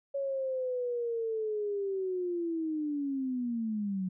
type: linear sweep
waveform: sine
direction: down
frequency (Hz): 558 to 181.8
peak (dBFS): -30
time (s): 0.14-4.09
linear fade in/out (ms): 10
effects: none